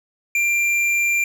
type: tone with tanh clipping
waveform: sine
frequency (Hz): 2376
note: D7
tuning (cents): +20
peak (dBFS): -18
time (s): 0.35-1.24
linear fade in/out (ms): 2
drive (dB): 11
effects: none